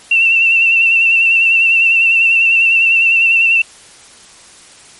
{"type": "tone with vibrato", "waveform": "sine", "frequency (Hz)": 2700, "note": "E7", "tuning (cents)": 41, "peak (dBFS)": -7, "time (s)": [0.11, 3.62], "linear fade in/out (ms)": 5, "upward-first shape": "sine", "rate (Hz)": 10, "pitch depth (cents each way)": 42, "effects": ["white hiss -40 dBFS RMS until 4.99 s", "MP3 48 kbps"]}